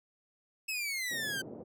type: exponential sweep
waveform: sawtooth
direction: down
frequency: 2629 to 1535 Hz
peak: -30 dBFS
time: 0.68-1.42 s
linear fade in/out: 10 ms
type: band-pass noise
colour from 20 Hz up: white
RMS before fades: -46 dBFS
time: 1.1-1.64 s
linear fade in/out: 20 ms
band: 110 to 540 Hz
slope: 24 dB/octave
effects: none